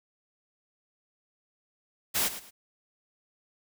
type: noise with echo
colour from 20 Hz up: white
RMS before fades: -27 dBFS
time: 2.14-2.29 s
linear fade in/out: 20 ms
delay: 110 ms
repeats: 2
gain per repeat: -12 dB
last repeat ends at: 2.51 s
effects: none